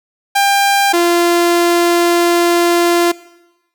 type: tone pair in turn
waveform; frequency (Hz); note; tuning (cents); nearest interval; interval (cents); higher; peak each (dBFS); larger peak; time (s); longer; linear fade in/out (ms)
sawtooth; 797 / 345.1; G5 / F4; +28 / -21; octave + major second; 1449; first; -6; neither; 0.35-0.93 / 0.93-3.12; second; 10
effects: noise-tail reverb RT60 1.0 s tail -20 dB re dry